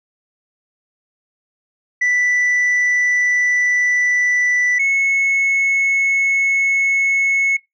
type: tone pair in turn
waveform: sine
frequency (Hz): 1975.5 / 2194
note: B6 / C#7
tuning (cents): 0 / -18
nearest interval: major second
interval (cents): 182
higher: second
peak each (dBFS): -11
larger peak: neither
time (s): 2.01-4.79 / 4.79-7.57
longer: neither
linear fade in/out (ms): 10
effects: noise-tail reverb RT60 0.2 s tail -24 dB re dry + tanh soft clip ceiling -12 dBFS